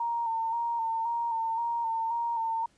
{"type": "tone with vibrato", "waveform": "sine", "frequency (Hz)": 920, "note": "A#5", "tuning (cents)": -23, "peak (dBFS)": -27, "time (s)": [0, 2.66], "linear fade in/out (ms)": 5, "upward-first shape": "square", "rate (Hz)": 1.9, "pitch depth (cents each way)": 30, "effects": ["pink hiss -66 dBFS RMS until 2.77 s", "resampled to 22050 Hz"]}